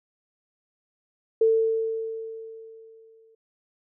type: tone with exponential decay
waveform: sine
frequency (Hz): 447.5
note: A4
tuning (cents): +29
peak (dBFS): -15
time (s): 1.41-3.35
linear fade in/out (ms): 5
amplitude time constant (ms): 420
effects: none